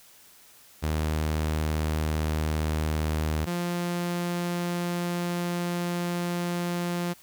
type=tone pair in turn; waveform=sawtooth; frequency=77.6 / 174.61 Hz; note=D#2 / F3; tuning=-4 / 0 cents; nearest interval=octave + major second; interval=1404 cents; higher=second; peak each=-21 / -23 dBFS; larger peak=first; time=0.82-3.46 / 3.46-7.14 s; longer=second; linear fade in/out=20 ms; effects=white hiss -54 dBFS RMS until 7.22 s